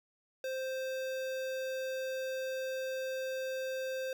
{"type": "tone with notch filter", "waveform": "square", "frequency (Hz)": 523.3, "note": "C5", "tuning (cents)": 0, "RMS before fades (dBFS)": -37, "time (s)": [0.44, 4.13], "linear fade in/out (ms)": 2, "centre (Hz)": 9200, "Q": 1.5, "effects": []}